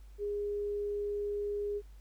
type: tone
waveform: sine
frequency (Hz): 410.6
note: G#4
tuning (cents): -20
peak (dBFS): -32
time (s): 0.18-1.82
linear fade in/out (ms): 50
effects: added 50 Hz sine -49 dBFS peak until 2 s + pink hiss -68 dBFS RMS until 2 s